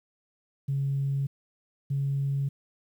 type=tone pair in turn; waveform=sine; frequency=138.2 / 138.78 Hz; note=C#3 / C#3; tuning=-5 / +2 cents; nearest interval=unison; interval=7 cents; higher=second; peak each=-24 dBFS; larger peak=neither; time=0.68-1.27 / 1.9-2.49 s; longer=neither; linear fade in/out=10 ms; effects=tanh soft clip ceiling -20 dBFS + 10-bit

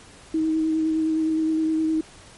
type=tone with vibrato; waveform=sine; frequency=317.1 Hz; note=D#4; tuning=33 cents sharp; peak=-19 dBFS; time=0.34-2.01 s; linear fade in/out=5 ms; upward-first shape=sine; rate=9.7 Hz; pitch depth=16 cents each way; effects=pink hiss -47 dBFS RMS until 2.37 s + MP3 48 kbps

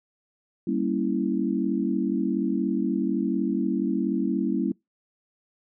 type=chord; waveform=sine; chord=G diminished seventh; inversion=none; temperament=equal; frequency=196 / 233.1 / 277.2 / 329.6 Hz; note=G3 / Bb3 / Db4 / Fb4; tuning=0 / 0 / 0 / 0 cents; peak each=-28 dBFS; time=0.67-4.72 s; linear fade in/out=5 ms; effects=noise-tail reverb RT60 0.2 s tail -26 dB re dry

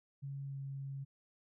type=tone with pitch glide; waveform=sine; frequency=138.59 to 137.16 Hz; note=C#3 to C#3; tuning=0 to -18 cents; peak=-40 dBFS; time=0.22-1.05 s; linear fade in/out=20 ms; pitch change=-18 cents; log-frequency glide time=0.46-0.56 s; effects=none

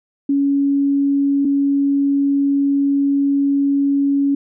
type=tone pair in turn; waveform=sine; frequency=279.8 / 279.8 Hz; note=C#4 / C#4; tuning=+16 / +16 cents; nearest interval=unison; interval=0 cents; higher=neither; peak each=-13 dBFS; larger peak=neither; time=0.29-1.45 / 1.45-4.35 s; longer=second; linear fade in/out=5 ms; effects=none

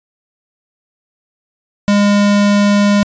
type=tone; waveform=square; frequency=203.9 Hz; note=G#3; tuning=32 cents flat; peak=-9 dBFS; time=1.88-3.03 s; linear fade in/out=0 ms; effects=resampled to 16000 Hz

